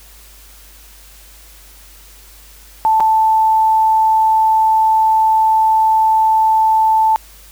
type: tone with dropouts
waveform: sine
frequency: 880 Hz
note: A5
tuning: in tune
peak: -9 dBFS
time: 2.85-7.16 s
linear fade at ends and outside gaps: 0 ms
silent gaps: 3-3.005 s
effects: added 50 Hz sine -42 dBFS peak until 7.51 s + white hiss -43 dBFS RMS until 7.51 s